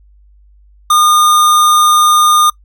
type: tone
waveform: square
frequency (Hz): 1217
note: D#6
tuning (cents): -39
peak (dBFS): -7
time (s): 0.9-2.5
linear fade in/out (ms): 5
effects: noise-tail reverb RT60 0.1 s tail -23 dB re dry + added 50 Hz sine -42 dBFS peak until 2.64 s